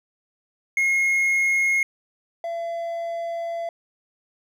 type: tone pair in turn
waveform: triangle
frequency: 2155 / 675.5 Hz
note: C#7 / E5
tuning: -49 / +42 cents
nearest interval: octave + minor sixth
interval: 2009 cents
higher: first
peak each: -16 / -24 dBFS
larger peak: first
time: 0.77-1.83 / 2.44-3.69 s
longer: second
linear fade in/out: 2 ms
effects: none